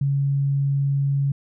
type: tone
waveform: sine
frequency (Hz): 139.4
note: C#3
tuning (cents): +10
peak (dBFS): -18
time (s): 0.01-1.32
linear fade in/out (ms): 5
effects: none